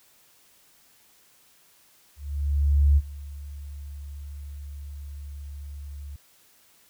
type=tone with ADSR envelope; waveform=sine; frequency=71.6 Hz; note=D2; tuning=43 cents flat; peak=-14 dBFS; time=2.16-6.16 s; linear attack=810 ms; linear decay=41 ms; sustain=-21 dB; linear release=3 ms; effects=white hiss -59 dBFS RMS until 6.89 s